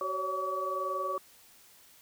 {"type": "tone cluster", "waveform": "sine", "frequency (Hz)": [376.6, 547, 568, 1140], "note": ["F#4", "C#5", "C#5", "C#6"], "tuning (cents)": [31, -23, 42, 48], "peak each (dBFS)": [-39, -39, -39, -32], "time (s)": [0.01, 1.18], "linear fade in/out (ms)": 2, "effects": ["white hiss -58 dBFS RMS until 2.01 s"]}